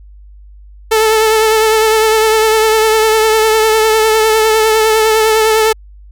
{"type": "tone with vibrato", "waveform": "sawtooth", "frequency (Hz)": 438.4, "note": "A4", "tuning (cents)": -6, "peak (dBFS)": -4, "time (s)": [0.91, 5.73], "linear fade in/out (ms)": 10, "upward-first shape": "triangle", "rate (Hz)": 9.9, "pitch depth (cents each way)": 32, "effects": ["added 50 Hz sine -34 dBFS peak until 6.11 s"]}